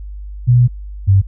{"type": "tone pair in turn", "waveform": "sine", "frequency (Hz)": [122.6, 97.31], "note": ["B2", "G2"], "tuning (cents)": [-12, -12], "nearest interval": "major third", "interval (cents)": 400, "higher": "first", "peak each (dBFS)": -6, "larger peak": "neither", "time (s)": [[0.47, 0.68], [1.07, 1.22]], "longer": "first", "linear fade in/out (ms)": 20, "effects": ["added 50 Hz sine -26 dBFS peak until 1.27 s"]}